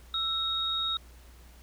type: tone pair together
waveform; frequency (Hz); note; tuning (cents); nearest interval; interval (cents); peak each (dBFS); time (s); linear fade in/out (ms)
sine; 1330 / 3759; E6 / A#7; +15 / +14; octave + tritone; 1799; -35 / -28; 0.14-0.97; 2
effects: added 60 Hz sine -50 dBFS peak until 1.62 s + pink hiss -58 dBFS RMS until 1.62 s